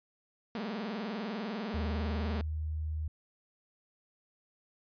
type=tone with vibrato; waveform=sawtooth; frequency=214.1 Hz; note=A3; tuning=47 cents flat; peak=-31 dBFS; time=0.55-2.41 s; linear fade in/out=0 ms; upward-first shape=triangle; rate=20 Hz; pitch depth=250 cents each way
type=tone with pitch glide; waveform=sine; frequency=77 to 77.71 Hz; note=D#2 to D#2; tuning=-17 to -2 cents; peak=-32 dBFS; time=1.74-3.08 s; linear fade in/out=5 ms; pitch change=+15 cents; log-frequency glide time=2.14-2.53 s
effects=resampled to 11025 Hz